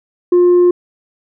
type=tone; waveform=sine; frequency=354.6 Hz; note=F4; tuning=26 cents sharp; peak=-4 dBFS; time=0.32-0.71 s; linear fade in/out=5 ms; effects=tanh soft clip ceiling -5 dBFS